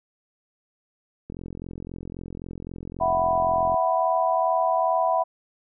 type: click train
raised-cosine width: 3 ms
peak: -23 dBFS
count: 108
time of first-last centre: 1.3-3.743 s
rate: 43.8 Hz
type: chord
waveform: sine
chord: E suspended second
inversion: none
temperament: just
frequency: 659.3 / 741.7 / 988.9 Hz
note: E5 / F#5 / B5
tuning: 0 / +4 / +2 cents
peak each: -23 / -24 / -24 dBFS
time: 3-5.24 s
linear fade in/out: 20 ms
effects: none